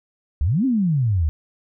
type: exponential two-way sweep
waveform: sine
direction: up then down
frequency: 63.5 to 277.2 to 71.7 Hz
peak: -16 dBFS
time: 0.41-1.29 s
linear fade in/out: 0 ms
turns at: 0.65 s
effects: none